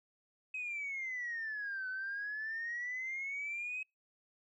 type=exponential two-way sweep; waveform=sine; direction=down then up; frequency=2551 to 1505 to 2551 Hz; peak=-36 dBFS; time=0.54-3.83 s; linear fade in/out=5 ms; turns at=1.88 s; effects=noise-tail reverb RT60 0.2 s tail -26 dB re dry + tanh soft clip ceiling -33 dBFS